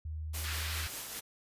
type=tone with pitch glide; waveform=sine; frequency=78.1 to 79.24 Hz; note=D#2 to D#2; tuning=+7 to +32 cents; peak=-36 dBFS; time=0.05-0.87 s; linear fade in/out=5 ms; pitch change=+25 cents; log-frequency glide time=0.51-0.76 s
type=noise with tremolo; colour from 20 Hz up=white; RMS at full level=-39 dBFS; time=0.33-1.21 s; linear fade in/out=20 ms; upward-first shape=triangle; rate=5 Hz; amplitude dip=40%
type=band-pass noise; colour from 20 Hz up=pink; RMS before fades=-41 dBFS; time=0.43-0.89 s; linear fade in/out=20 ms; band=1300 to 5200 Hz; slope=24 dB/octave
effects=resampled to 32000 Hz